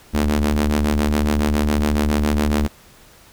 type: ring-modulated tone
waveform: sawtooth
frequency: 74.8 Hz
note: D2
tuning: 32 cents sharp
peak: -9 dBFS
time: 0.13-2.68 s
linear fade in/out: 20 ms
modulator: 146 Hz
effects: pink hiss -48 dBFS RMS until 3.32 s